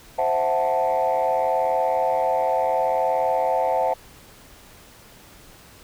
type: chord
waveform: sine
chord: F# half-diminished seventh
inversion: second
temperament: equal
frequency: 523.3 / 659.3 / 740 / 880 Hz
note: C5 / E5 / F#5 / A5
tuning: 0 / 0 / 0 / 0 cents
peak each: -23 dBFS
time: 0.18-3.94 s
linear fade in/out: 10 ms
effects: tanh soft clip ceiling -13 dBFS + pink hiss -48 dBFS RMS until 5.83 s